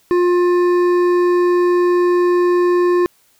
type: tone with hard clipping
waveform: triangle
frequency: 354.1 Hz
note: F4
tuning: 24 cents sharp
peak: -13 dBFS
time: 0.11-3.06 s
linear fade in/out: 0 ms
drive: 13 dB
effects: white hiss -56 dBFS RMS until 3.39 s